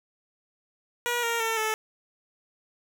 10% pulse tone with pitch steps, 480.5 / 465.2 / 450.4 / 436.1 Hz, B4 / A#4 / A4 / A4, -48 / -4 / +40 / -15 cents, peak -17 dBFS, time 1.06-1.74 s, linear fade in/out 0 ms, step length 170 ms, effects none

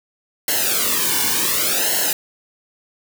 white noise with flanger, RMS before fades -19 dBFS, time 0.48-2.13 s, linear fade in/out 2 ms, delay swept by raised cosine 0.83 to 1.56 ms, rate 0.68 Hz, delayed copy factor -1, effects none

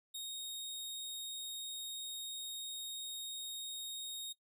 sawtooth tone, 3729 Hz, A#7, in tune, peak -38 dBFS, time 0.14-4.33 s, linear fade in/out 10 ms, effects noise-tail reverb RT60 0.1 s tail -21 dB re dry

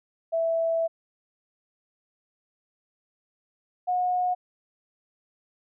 sine tone pair in turn, 659.3 / 725 Hz, E5 / F#5, 0 / -35 cents, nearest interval major second, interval 165 cents, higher second, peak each -22 / -22 dBFS, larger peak neither, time 0.32-0.88 / 3.87-4.35 s, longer first, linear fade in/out 20 ms, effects none

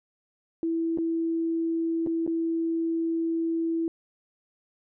sine tone with dropouts, 329.6 Hz, E4, in tune, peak -24 dBFS, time 0.63-3.88 s, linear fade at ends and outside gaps 1 ms, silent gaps 0.975-0.985 / 2.064-2.071 / 2.265-2.276 s, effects none

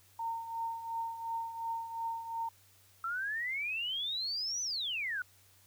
sine tone with tremolo, 915 Hz, A#5, 32 cents flat, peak -32 dBFS, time 0.19-2.49 s, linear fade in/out 5 ms, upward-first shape triangle, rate 2.8 Hz, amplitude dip 70%
sine exponential two-way sweep, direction up then down, 1318.5 to 6090 to 1429 Hz, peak -33 dBFS, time 3.04-5.22 s, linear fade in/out 2 ms, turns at 4.62 s
effects added 96 Hz sine -67 dBFS peak until 5.66 s + white hiss -64 dBFS RMS until 5.66 s

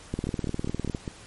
two click trains, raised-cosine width 3 ms, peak -18 / -15 dBFS, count 5 / 17, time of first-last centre 0.27-1.078 / 0.14-0.948 s, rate 4.95 / 19.8 Hz, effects pink hiss -48 dBFS RMS until 1.26 s + MP3 48 kbps

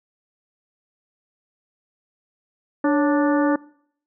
harmonic tone with a mistuned harmonic, 293.7 Hz, D4, in tune, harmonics 1 / 2 / 3 / 4 / 5 / 6, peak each -17 / -23 / -27 / -29 / -31 / -33 dBFS, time 2.84-3.56 s, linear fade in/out 5 ms, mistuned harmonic 2, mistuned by -84 cents, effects noise-tail reverb RT60 0.6 s tail -22 dB re dry

